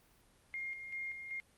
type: tone with tremolo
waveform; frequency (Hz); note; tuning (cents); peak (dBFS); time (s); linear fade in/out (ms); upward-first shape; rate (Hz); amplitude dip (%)
sine; 2126; C7; +27; -38; 0.54-1.4; 0; square; 2.6; 50
effects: pink hiss -67 dBFS RMS until 1.57 s + Opus 32 kbps